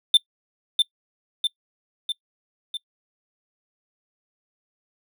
triangle tone with echo, 3564 Hz, A7, 22 cents sharp, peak -9 dBFS, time 0.14-0.17 s, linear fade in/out 2 ms, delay 650 ms, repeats 4, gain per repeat -4 dB, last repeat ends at 2.77 s, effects noise-tail reverb RT60 0.1 s tail -23 dB re dry

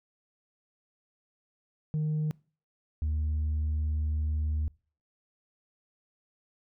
sine tone pair in turn, 153.6 / 76.51 Hz, D#3 / D#2, -22 / -29 cents, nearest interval octave, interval 1207 cents, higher first, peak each -24 / -24 dBFS, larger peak neither, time 1.94-2.31 / 3.02-4.68 s, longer second, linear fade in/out 0 ms, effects noise-tail reverb RT60 0.4 s tail -26 dB re dry + tanh soft clip ceiling -25 dBFS

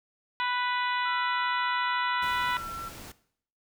harmonic tone, 493.9 Hz, B4, in tune, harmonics 2 / 3 / 4 / 5 / 6 / 7 / 8, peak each -29 / -33 / -35 / -37 / -39 / -40 / -41 dBFS, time 0.4-2.57 s, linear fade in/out 0 ms
sine tone, 1348 Hz, E6, 38 cents sharp, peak -36 dBFS, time 1.05-2.89 s, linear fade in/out 10 ms
pink noise, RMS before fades -44 dBFS, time 2.22-3.12 s, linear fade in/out 5 ms
effects noise-tail reverb RT60 0.6 s tail -17 dB re dry

